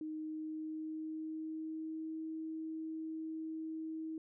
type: tone with pitch glide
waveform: sine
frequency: 311.1 to 318.6 Hz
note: D#4 to D#4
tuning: 0 to +41 cents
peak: -39 dBFS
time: 0.01-4.18 s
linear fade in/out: 2 ms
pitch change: +41 cents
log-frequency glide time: 0.11-2.21 s
effects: none